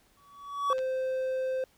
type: tone with exponential growth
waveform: triangle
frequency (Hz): 1134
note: C#6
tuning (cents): +39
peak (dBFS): -20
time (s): 0.17-0.73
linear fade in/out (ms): 1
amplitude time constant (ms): 120
type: tone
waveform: triangle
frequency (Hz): 520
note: C5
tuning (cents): -11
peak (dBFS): -26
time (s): 0.7-1.64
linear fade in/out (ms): 2
type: clicks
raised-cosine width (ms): 0.2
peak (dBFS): -28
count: 2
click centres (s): 0.782 / 0.79
effects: pink hiss -65 dBFS RMS until 1.77 s